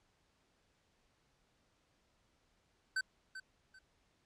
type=tone with echo; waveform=square; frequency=1534 Hz; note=G6; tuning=38 cents flat; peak=-33 dBFS; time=2.96-3.01 s; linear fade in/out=5 ms; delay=390 ms; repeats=2; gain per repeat=-12 dB; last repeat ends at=3.79 s; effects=pink hiss -75 dBFS RMS until 4.25 s + low-pass 7000 Hz 12 dB/octave